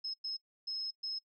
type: tone bursts at uneven times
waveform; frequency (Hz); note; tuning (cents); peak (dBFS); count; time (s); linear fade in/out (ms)
sine; 5170; E8; -34; -35; 4; 0.04-0.14 / 0.24-0.37 / 0.67-0.91 / 1.03-1.19; 10
effects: noise-tail reverb RT60 0.1 s tail -26 dB re dry